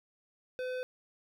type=tone with hard clipping; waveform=triangle; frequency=507 Hz; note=B4; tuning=45 cents sharp; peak=-36 dBFS; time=0.59-0.83 s; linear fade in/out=0 ms; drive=17 dB; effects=none